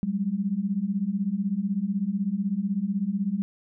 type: beating tone pair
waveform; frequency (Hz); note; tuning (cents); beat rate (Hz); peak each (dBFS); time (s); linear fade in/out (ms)
sine; 188.1 / 204.1; F#3 / G#3; +29 / -30; 16; -28 / -26; 0.03-3.42; 0
effects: none